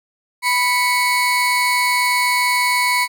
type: tone pair together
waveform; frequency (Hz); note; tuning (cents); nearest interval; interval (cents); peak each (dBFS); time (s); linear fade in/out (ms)
35% pulse; 987.8 / 2218; B5 / C#7; 0 / 0; octave + major second; 1400; -16; 0.42-3.08; 50
effects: none